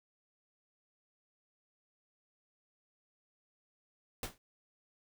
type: noise with exponential decay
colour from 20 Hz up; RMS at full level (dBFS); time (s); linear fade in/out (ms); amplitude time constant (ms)
pink; -35; 4.23-4.38; 2; 32
effects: none